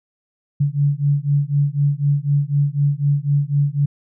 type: beating tone pair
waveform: sine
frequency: 141.3 / 145.3 Hz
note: C#3 / D3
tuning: +34 / -18 cents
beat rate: 4 Hz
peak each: -18 dBFS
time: 0.6-3.86 s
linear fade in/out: 10 ms
effects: none